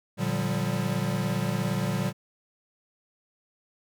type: chord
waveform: square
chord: G minor seventh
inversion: first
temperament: equal with one note detuned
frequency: 116.54 / 146.83 / 178.59 / 196 Hz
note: Bb2 / D3 / F3 / G3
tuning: 0 / 0 / +39 / 0 cents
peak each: -32 dBFS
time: 0.17-2.13 s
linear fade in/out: 50 ms
effects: none